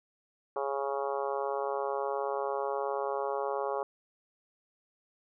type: harmonic tone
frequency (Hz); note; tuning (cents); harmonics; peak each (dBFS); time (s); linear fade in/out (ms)
138.59; C#3; 0; 3 / 4 / 5 / 6 / 7 / 8 / 9 / 10; -35 / -35 / -40 / -37 / -42 / -39 / -46 / -49; 0.56-3.83; 2
effects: none